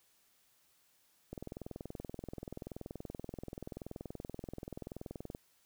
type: click train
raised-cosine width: 2 ms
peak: -29 dBFS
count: 85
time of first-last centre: 1.33-5.349 s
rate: 20.9 Hz
effects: white hiss -71 dBFS RMS until 5.65 s